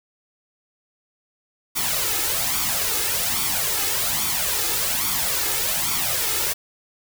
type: noise with flanger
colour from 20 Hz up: white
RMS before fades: -23 dBFS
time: 1.75-6.54 s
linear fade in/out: 20 ms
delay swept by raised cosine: 0.87 to 2.37 ms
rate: 1.2 Hz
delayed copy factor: +0.65
effects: none